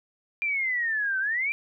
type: exponential two-way sweep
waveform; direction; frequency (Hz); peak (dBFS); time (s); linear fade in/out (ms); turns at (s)
sine; down then up; 2398 to 1517 to 2398; -24; 0.42-1.52; 0; 1.19
effects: none